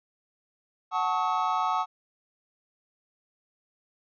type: chord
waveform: triangle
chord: D# half-diminished seventh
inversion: first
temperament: equal with one note detuned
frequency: 740 / 880 / 1108.7 / 1276.5 Hz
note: F#5 / A5 / C#6 / D#6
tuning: 0 / 0 / 0 / +44 cents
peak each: -28 dBFS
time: 0.91-1.86 s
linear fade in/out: 50 ms
effects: resampled to 16000 Hz